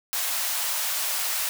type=high-pass noise; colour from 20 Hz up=white; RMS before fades=-27 dBFS; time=0.13-1.49 s; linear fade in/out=0 ms; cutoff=630 Hz; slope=24 dB/octave; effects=none